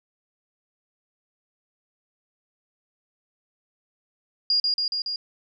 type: tone with echo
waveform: sine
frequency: 4839 Hz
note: D#8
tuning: 49 cents flat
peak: -18 dBFS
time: 4.5-4.6 s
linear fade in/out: 2 ms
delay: 140 ms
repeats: 4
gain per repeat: -2 dB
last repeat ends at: 5.16 s
effects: none